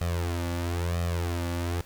sawtooth tone with flanger, 86.1 Hz, F2, 24 cents flat, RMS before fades -29 dBFS, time 0.01-1.81 s, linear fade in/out 0 ms, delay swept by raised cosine 1.6 to 3.5 ms, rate 1 Hz, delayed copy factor +0.8, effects pink hiss -52 dBFS RMS until 1.85 s

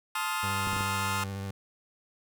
sawtooth chord, F dominant seventh, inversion first, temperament just, 873.1 / 1047.7 / 1257.2 / 1396.9 Hz, A5 / C6 / Eb6 / F6, -14 / +2 / +18 / 0 cents, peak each -31 dBFS, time 0.15-1.24 s, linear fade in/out 5 ms
30% pulse tone with vibrato, 98 Hz, G2, in tune, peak -31 dBFS, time 0.43-1.51 s, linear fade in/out 5 ms, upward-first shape square, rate 14 Hz, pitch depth 17 cents each way
clicks, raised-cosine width 3 ms, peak -26 dBFS, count 4, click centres 0.672 / 0.732 / 0.765 / 0.808 s
effects none

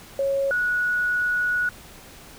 sine tone pair in turn, 550 / 1463.7 Hz, C#5 / F#6, -14 / -19 cents, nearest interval octave + perfect fourth, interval 1695 cents, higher second, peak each -20 dBFS, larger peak neither, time 0.19-0.51 / 0.51-1.69 s, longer second, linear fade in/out 2 ms, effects pink hiss -45 dBFS RMS until 2.38 s

